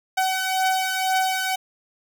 sawtooth beating tone pair, 754 / 756 Hz, F#5 / F#5, +32 / +37 cents, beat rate 2 Hz, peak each -22 / -18 dBFS, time 0.17-1.56 s, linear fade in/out 10 ms, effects none

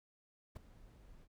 brown noise with ADSR envelope, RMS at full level -42 dBFS, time 0.55-1.28 s, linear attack 16 ms, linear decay 9 ms, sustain -17 dB, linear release 47 ms, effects none

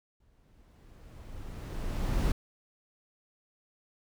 brown noise with exponential growth, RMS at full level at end -26 dBFS, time 0.2-2.32 s, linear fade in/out 5 ms, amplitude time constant 460 ms, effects none

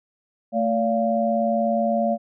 sine tone cluster, 222.9 / 573 / 693 Hz, A3 / D5 / F5, +23 / -43 / -14 cents, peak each -23 dBFS, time 0.52-2.18 s, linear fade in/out 50 ms, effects none

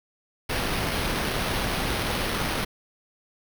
pink noise with sample-and-hold, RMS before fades -27 dBFS, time 0.49-2.65 s, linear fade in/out 10 ms, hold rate 7350 Hz, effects none

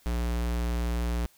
square tone, 59.1 Hz, A#1, 24 cents sharp, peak -27 dBFS, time 0.06-1.26 s, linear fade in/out 0 ms, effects white hiss -61 dBFS RMS until 1.37 s

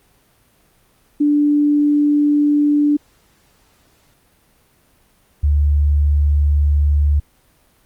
sine tone pair in turn, 293.3 / 72.99 Hz, D4 / D2, -2 / -10 cents, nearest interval 2 octaves, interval 2408 cents, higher first, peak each -11 dBFS, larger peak neither, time 1.2-2.97 / 5.43-7.2 s, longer neither, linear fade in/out 10 ms, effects pink hiss -56 dBFS RMS until 7.85 s + Opus 32 kbps

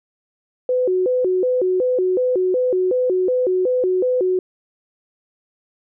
sine tone with vibrato, 431.2 Hz, A4, 35 cents flat, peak -15 dBFS, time 0.69-4.39 s, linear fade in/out 2 ms, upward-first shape square, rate 2.7 Hz, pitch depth 270 cents each way, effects none

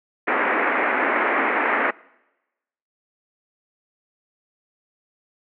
white band-pass noise, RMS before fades -21 dBFS, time 0.27-1.91 s, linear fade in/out 10 ms, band 240 to 2200 Hz, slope 48 dB/octave, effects noise-tail reverb RT60 1.0 s tail -24 dB re dry

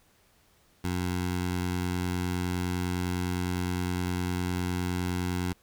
15% pulse tone with notch filter, 89.8 Hz, F2, 49 cents sharp, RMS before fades -30 dBFS, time 0.84-5.53 s, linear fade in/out 5 ms, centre 550 Hz, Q 1.6, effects pink hiss -64 dBFS RMS until 5.62 s

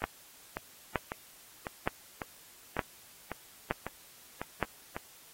two click trains, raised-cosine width 0.5 ms, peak -13 / -21 dBFS, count 6 / 10, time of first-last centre 0.04-4.627 / 0.02-4.965 s, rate 1.09 / 1.82 Hz, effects white hiss -56 dBFS RMS until 5.33 s + AAC 48 kbps

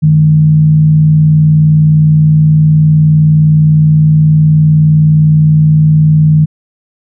sine tone with frequency modulation, 153.9 Hz, D#3, 19 cents flat, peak -3 dBFS, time 0.02-6.46 s, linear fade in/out 20 ms, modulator 59.4 Hz, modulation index 0.26, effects none

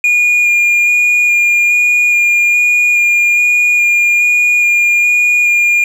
triangle tone with vibrato, 2427 Hz, D#7, 44 cents flat, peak -6 dBFS, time 0.04-5.84 s, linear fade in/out 2 ms, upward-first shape square, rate 1.2 Hz, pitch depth 9 cents each way, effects none

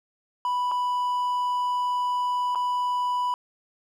triangle tone with dropouts, 987.8 Hz, B5, in tune, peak -21 dBFS, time 0.45-3.34 s, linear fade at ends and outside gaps 1 ms, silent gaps 0.714-0.717 / 2.549-2.556 s, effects none

